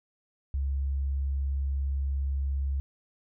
sine tone, 68.6 Hz, C#2, 17 cents flat, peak -26 dBFS, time 0.54-2.8 s, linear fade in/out 0 ms, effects none

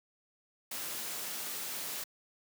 white noise, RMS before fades -39 dBFS, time 0.71-2.04 s, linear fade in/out 5 ms, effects high-pass 150 Hz 12 dB/octave

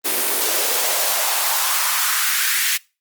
white noise with high-pass filter sweep, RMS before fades -19 dBFS, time 0.04-2.78 s, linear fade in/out 20 ms, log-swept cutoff 310 to 2000 Hz, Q 2.4, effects noise-tail reverb RT60 0.3 s tail -24 dB re dry + Opus 32 kbps

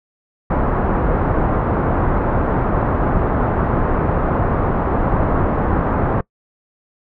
pink low-pass noise, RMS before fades -17 dBFS, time 0.5-6.21 s, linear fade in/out 5 ms, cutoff 1300 Hz, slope 24 dB/octave, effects noise-tail reverb RT60 0.1 s tail -24 dB re dry

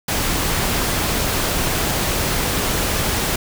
pink noise, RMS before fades -20 dBFS, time 0.08-3.36 s, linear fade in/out 5 ms, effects none

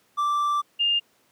triangle / sine tone pair in turn, 1172 / 2814 Hz, D6 / F7, -4 / +12 cents, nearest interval octave + minor third, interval 1516 cents, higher second, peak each -19 / -19 dBFS, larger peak neither, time 0.17-0.62 / 0.79-1 s, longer first, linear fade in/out 20 ms, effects pink hiss -63 dBFS RMS until 1.31 s + high-pass 200 Hz 12 dB/octave

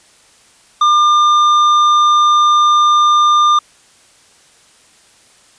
triangle tone with hard clipping, 1200 Hz, D6, 37 cents sharp, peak -9 dBFS, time 0.81-3.59 s, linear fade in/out 5 ms, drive 11 dB, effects white hiss -48 dBFS RMS until 5.58 s + resampled to 22050 Hz

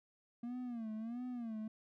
triangle tone with vibrato, 233.1 Hz, A#3, in tune, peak -38 dBFS, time 0.43-1.68 s, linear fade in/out 5 ms, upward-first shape sine, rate 1.5 Hz, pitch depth 130 cents each way, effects none

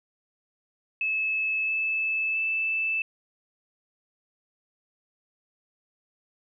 sine tone with pitch steps, 2600 / 2618 / 2636 Hz, E7 / E7 / E7, -24 / -13 / -1 cents, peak -24 dBFS, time 1.01-3.02 s, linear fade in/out 2 ms, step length 670 ms, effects none

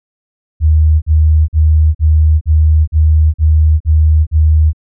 sine tone bursts, 77.78 Hz, D#2, in tune, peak -5 dBFS, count 9, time 0.6-4.732 s, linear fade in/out 50 ms, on 420 ms, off 44 ms, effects none

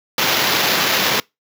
violet noise with sample-and-hold, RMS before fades -17 dBFS, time 0.18-1.2 s, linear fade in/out 2 ms, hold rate 8820 Hz, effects noise-tail reverb RT60 0.2 s tail -25 dB re dry + high-pass 150 Hz 12 dB/octave

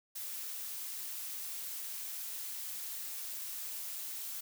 blue noise with amplitude modulation, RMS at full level -40 dBFS, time 0.15-4.41 s, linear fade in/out 10 ms, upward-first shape sine, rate 212 Hz, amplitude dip 35%, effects none

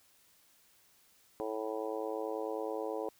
harmonic tone, 109.3 Hz, A2, 11 cents flat, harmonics 3 / 4 / 5 / 6 / 7 / 8 / 9, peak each -42 / -38 / -40 / -48 / -44 / -50 / -47 dBFS, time 1.4-3.09 s, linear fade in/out 0 ms, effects white hiss -66 dBFS RMS until 3.19 s

